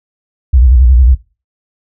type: tone with vibrato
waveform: sine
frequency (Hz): 62.6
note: B1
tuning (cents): +24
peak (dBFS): -3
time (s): 0.53-1.15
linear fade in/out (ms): 10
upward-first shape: square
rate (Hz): 11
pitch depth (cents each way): 130
effects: noise-tail reverb RT60 0.3 s tail -19 dB re dry